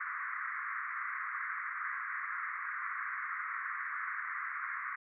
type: band-pass noise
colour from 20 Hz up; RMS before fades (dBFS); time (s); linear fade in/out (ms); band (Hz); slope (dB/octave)
pink; -39; 0-4.96; 10; 1100 to 2100; 96
effects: none